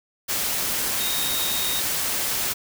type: tone in noise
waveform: sine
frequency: 3729 Hz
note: A#7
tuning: in tune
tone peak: -28 dBFS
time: 0.99-1.81 s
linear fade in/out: 20 ms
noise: white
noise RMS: -25 dBFS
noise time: 0.28-2.54 s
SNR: -6 dB
effects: none